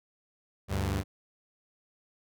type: tone pair together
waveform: sawtooth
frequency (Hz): 73.3 / 98.1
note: D2 / G2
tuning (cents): -3 / +2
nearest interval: perfect fourth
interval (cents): 505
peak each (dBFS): -28 / -26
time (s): 0.68-1.04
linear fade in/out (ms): 50
effects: none